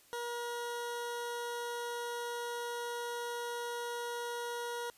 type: tone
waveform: 20% pulse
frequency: 476.9 Hz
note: A#4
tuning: 39 cents sharp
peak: -32 dBFS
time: 0.13-4.9 s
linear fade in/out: 0 ms
effects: white hiss -63 dBFS RMS until 4.97 s + resampled to 32000 Hz